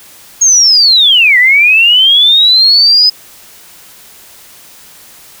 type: linear two-way sweep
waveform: sine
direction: down then up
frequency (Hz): 6620 to 1922 to 5060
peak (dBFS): -3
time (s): 0.41-3.1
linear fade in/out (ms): 10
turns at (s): 1.38
effects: white hiss -37 dBFS RMS until 5.4 s